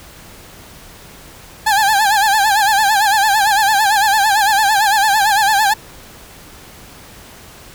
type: tone with vibrato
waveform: 30% pulse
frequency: 830.6 Hz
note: G#5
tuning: in tune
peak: -8 dBFS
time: 1.66-5.74 s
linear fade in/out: 10 ms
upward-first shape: sine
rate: 8.9 Hz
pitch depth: 110 cents each way
effects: pink hiss -39 dBFS RMS until 7.74 s